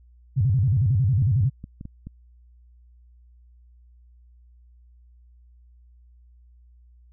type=tone with vibrato; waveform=sine; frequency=113.7 Hz; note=A#2; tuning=43 cents flat; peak=-17 dBFS; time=0.36-1.5 s; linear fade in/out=20 ms; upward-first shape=square; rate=11 Hz; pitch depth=280 cents each way
type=clicks; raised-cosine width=5 ms; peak=-24 dBFS; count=7; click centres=0.907 / 1.222 / 1.435 / 1.641 / 1.811 / 1.854 / 2.07 s
effects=added 60 Hz sine -50 dBFS peak until 7.12 s